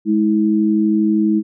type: tone pair together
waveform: sine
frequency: 210.2 / 322.5 Hz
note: G#3 / E4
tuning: +21 / -38 cents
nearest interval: perfect fifth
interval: 741 cents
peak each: -15 dBFS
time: 0.05-1.43 s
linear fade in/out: 50 ms
effects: none